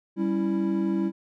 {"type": "chord", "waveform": "triangle", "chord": "C# diminished", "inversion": "second", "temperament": "equal", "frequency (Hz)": [196, 277.2, 329.6], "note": ["G3", "C#4", "E4"], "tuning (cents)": [0, 0, 0], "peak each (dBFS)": [-24, -30, -24], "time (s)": [0.16, 1.12], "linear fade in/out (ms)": 50, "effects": []}